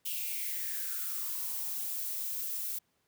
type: noise with high-pass filter sweep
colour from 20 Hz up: violet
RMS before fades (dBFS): -36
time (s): 0.05-2.79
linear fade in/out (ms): 10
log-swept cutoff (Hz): 2900 to 340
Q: 6.3
effects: pink hiss -75 dBFS RMS until 3.07 s + high-pass 80 Hz 12 dB/octave